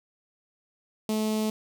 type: tone with notch filter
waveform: sawtooth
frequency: 216.3 Hz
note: A3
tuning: 29 cents flat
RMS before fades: -27 dBFS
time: 1.09-1.5 s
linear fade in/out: 2 ms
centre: 1600 Hz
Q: 0.77
effects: none